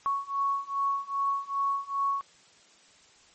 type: beating tone pair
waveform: sine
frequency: 1108.7 / 1111.2 Hz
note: C#6 / C#6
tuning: 0 / +4 cents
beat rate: 2.5 Hz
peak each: -30 / -29 dBFS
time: 0.06-2.21 s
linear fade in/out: 0 ms
effects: white hiss -58 dBFS RMS until 3.34 s + MP3 32 kbps